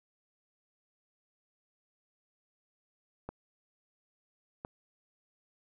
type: clicks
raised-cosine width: 1 ms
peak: -25 dBFS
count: 2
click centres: 3.29 / 4.649 s
effects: none